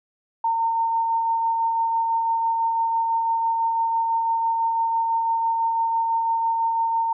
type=tone with tremolo; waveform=sine; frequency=912 Hz; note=A#5; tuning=38 cents flat; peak=-18 dBFS; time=0.44-7.13 s; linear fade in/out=5 ms; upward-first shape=sine; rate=6 Hz; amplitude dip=25%; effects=none

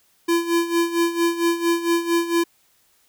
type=tone with tremolo; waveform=square; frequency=338.9 Hz; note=E4; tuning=48 cents sharp; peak=-16 dBFS; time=0.28-2.44 s; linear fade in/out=10 ms; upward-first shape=sine; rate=4.4 Hz; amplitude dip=75%; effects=white hiss -61 dBFS RMS until 3.08 s

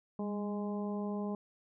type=harmonic tone with a mistuned harmonic; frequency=207.2 Hz; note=G#3; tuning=4 cents flat; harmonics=1 / 2 / 3 / 4 / 5; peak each=-35 / -41 / -45 / -47 / -49 dBFS; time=0.19-1.35 s; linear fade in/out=2 ms; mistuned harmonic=1; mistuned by=-39 cents; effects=none

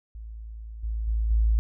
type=tone with level steps; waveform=sine; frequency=55 Hz; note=A1; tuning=in tune; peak=-36 / -26 / -22 / -18 dBFS; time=0.15-1.59 s; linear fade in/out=0 ms; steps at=0.83 / 1.07 / 1.3 s; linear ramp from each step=10 ms; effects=none

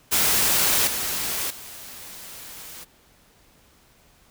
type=noise with level steps; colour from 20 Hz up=white; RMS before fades=-20 / -27 / -40 dBFS; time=0.11-2.85 s; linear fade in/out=20 ms; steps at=0.87 / 1.5 s; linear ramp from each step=5 ms; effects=pink hiss -57 dBFS RMS until 4.3 s

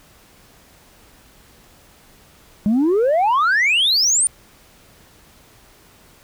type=exponential sweep; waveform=sine; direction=up; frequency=198.9 to 9400 Hz; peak=-11 dBFS; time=2.66-4.27 s; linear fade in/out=0 ms; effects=tanh soft clip ceiling -12 dBFS + pink hiss -50 dBFS RMS until 6.23 s

